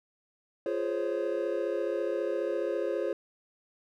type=chord; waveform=triangle; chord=Db major seventh; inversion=first; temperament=just; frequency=346.5 / 415.8 / 519.7 / 554.4 Hz; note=F4 / Ab4 / C5 / Db5; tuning=-14 / +2 / -12 / 0 cents; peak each=-32 dBFS; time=0.66-3.13 s; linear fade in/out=2 ms; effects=none